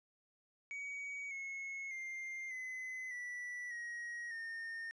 triangle tone with pitch steps, 2258 / 2180 / 2104 / 2032 / 1961.2 / 1893.3 / 1827.7 Hz, C#7 / C#7 / C7 / B6 / B6 / A#6 / A#6, +31 / -29 / +9 / +49 / -13 / +26 / -35 cents, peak -40 dBFS, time 0.71-4.91 s, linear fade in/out 0 ms, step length 600 ms, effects resampled to 22050 Hz

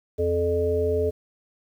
harmonic tone, 86.4 Hz, F2, 18 cents flat, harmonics 1 / 3 / 5 / 7, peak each -27 / -34 / -22 / -29 dBFS, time 0.18-1.11 s, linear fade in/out 20 ms, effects 9-bit

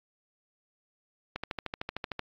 click train, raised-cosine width 0.3 ms, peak -17 dBFS, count 12, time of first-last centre 1.36-2.193 s, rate 13.2 Hz, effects low-pass 5000 Hz 12 dB/octave + AAC 64 kbps

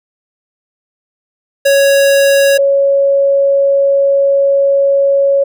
square / sine tone pair in turn, 555 / 555 Hz, C#5 / C#5, +2 / +2 cents, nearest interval unison, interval 0 cents, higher neither, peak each -7 dBFS, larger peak neither, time 1.65-2.58 / 2.58-5.44 s, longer second, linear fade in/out 10 ms, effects none

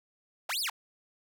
sawtooth linear two-way sweep, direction up then down, 500 to 5274 to 645 Hz, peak -27 dBFS, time 0.49-0.7 s, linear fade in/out 5 ms, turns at 0.6 s, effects none

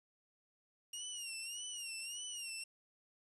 15% pulse tone with vibrato, 2824 Hz, F7, 19 cents sharp, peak -35 dBFS, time 0.93-2.64 s, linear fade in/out 5 ms, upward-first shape sine, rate 1.7 Hz, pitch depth 100 cents each way, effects resampled to 24000 Hz + 11-bit

